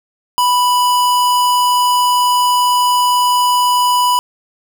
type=tone; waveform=square; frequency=987.8 Hz; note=B5; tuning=in tune; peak=-11 dBFS; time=0.38-4.19 s; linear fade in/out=0 ms; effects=none